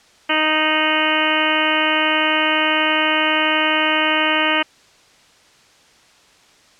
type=harmonic tone with a mistuned harmonic; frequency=310.7 Hz; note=D#4; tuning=2 cents flat; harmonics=1 / 2 / 3 / 4 / 5 / 6 / 7 / 8 / 9 / 10; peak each=-24 / -24 / -24 / -24 / -24 / -24 / -24 / -24 / -24 / -24 dBFS; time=0.29-4.63 s; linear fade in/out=10 ms; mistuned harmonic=10; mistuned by=-47 cents; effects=white hiss -51 dBFS RMS until 6.79 s + low-pass 6000 Hz 12 dB/octave